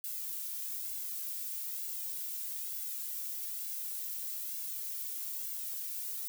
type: noise with flanger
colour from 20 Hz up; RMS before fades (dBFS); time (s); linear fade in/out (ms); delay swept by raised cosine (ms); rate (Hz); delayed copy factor
violet; -39; 0.04-6.28; 0; 1.6 to 2.42; 1.1; -0.8
effects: none